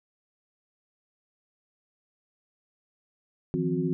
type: tone cluster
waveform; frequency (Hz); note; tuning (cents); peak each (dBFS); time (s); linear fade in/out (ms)
sine; 158.3 / 174 / 261.9 / 362.8; D#3 / F3 / C4 / F#4; +30 / -6 / +2 / -34; -30; 3.54-3.93; 0
effects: none